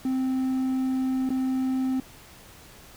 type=tone with dropouts; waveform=triangle; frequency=260.8 Hz; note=C4; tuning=5 cents flat; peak=-21 dBFS; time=0.05-2 s; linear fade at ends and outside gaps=2 ms; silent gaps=1.292-1.303 s; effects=pink hiss -49 dBFS RMS until 2.96 s